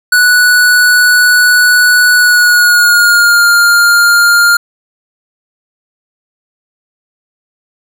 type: tone with pitch glide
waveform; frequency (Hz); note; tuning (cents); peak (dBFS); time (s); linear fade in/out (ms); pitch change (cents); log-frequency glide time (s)
square; 1476 to 1405.3; F#6 to F6; -5 to +10; -5; 0.12-4.57; 5; -85; 2.15-3.46
effects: none